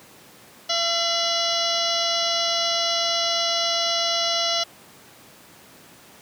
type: harmonic tone with a mistuned harmonic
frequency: 677 Hz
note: E5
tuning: 46 cents sharp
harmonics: 1 / 2 / 3 / 4 / 5 / 6 / 7 / 8 / 9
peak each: -27 / -31 / -33 / -28 / -29 / -27 / -33 / -29 / -32 dBFS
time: 0.69-4.64 s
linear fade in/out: 10 ms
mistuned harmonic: 4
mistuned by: +130 cents
effects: pink hiss -48 dBFS RMS until 6.21 s + high-pass 150 Hz 12 dB/octave